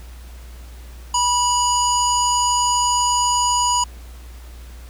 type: tone with low-pass filter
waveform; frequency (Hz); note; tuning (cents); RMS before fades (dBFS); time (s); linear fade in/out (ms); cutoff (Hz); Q
square; 976; B5; -21; -18; 1.14-3.84; 5; 7200; 5
effects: added 60 Hz sine -35 dBFS peak until 4.89 s + pink hiss -47 dBFS RMS until 4.89 s